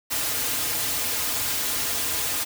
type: noise with comb filter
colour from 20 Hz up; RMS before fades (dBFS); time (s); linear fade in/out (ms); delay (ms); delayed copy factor
white; -26; 0.1-2.45; 20; 5.3; -1
effects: none